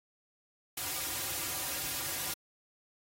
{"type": "noise with comb filter", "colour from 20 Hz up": "white", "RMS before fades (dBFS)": -36, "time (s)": [0.77, 2.34], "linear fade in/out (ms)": 5, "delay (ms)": 4.6, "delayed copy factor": -1, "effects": ["AAC 48 kbps"]}